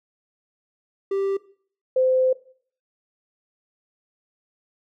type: tone pair in turn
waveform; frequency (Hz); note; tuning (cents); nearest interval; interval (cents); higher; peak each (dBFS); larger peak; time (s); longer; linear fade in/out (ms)
triangle / sine; 392 / 516.1; G4 / C5; 0 / -24; perfect fourth; 476; second; -19 / -16; second; 1.11-1.37 / 1.96-2.33; second; 5
effects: noise-tail reverb RT60 0.5 s tail -18 dB re dry